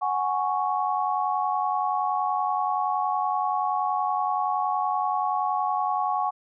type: chord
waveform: sine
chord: F# suspended second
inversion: none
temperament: equal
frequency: 740 / 830.6 / 1108.7 Hz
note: F#5 / G#5 / C#6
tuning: 0 / 0 / 0 cents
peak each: -27 dBFS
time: 0.01-6.31 s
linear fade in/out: 20 ms
effects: none